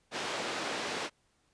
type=band-pass noise; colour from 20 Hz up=pink; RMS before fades=-36 dBFS; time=0.11-1.1 s; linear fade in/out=50 ms; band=340 to 5100 Hz; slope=12 dB/octave; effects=pink hiss -72 dBFS RMS until 1.53 s + resampled to 22050 Hz